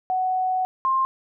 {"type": "tone pair in turn", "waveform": "sine", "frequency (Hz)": [744, 1057.4], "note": ["F#5", "C6"], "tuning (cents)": [9, 18], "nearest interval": "tritone", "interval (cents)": 609, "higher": "second", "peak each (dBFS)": [-20, -18], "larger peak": "second", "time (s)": [[0.1, 0.65], [0.85, 1.05]], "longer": "first", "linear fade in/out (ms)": 0, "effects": []}